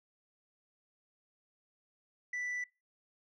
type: tone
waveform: sine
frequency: 1975.5 Hz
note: B6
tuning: in tune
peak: -32 dBFS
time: 2.33-2.64 s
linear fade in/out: 5 ms
effects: noise-tail reverb RT60 0.3 s tail -25 dB re dry + tanh soft clip ceiling -34 dBFS